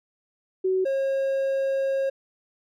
sine / triangle tone pair in turn, 375.6 / 541 Hz, F#4 / C#5, +26 / -42 cents, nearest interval tritone, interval 632 cents, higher second, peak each -20 / -20 dBFS, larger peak neither, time 0.64-0.85 / 0.85-2.1 s, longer second, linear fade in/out 10 ms, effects none

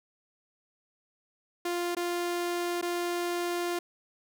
sawtooth tone with dropouts, 349.2 Hz, F4, in tune, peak -25 dBFS, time 1.65-3.79 s, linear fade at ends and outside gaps 5 ms, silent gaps 1.95-1.967 / 2.814-2.825 s, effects none

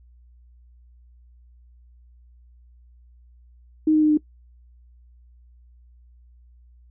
sine tone with pitch steps, 311.1 / 308.2 / 305.4 / 302.6 Hz, D#4 / D#4 / D#4 / D#4, 0 / -16 / -32 / -48 cents, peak -14 dBFS, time 3.87-4.174 s, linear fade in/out 5 ms, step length 76 ms, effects noise-tail reverb RT60 0.1 s tail -20 dB re dry + added 60 Hz sine -49 dBFS peak until 6.9 s

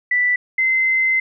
sine tone pair in turn, 1975.5 / 2064 Hz, B6 / C7, 0 / -24 cents, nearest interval minor second, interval 76 cents, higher second, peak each -14 dBFS, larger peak neither, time 0.11-0.36 / 0.58-1.2 s, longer second, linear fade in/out 5 ms, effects none

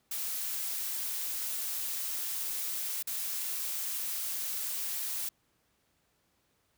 blue noise with dropouts, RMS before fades -35 dBFS, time 0.11-5.29 s, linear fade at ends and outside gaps 5 ms, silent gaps 3.027-3.071 s, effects pink hiss -73 dBFS RMS until 6.77 s + high-pass 60 Hz 12 dB/octave

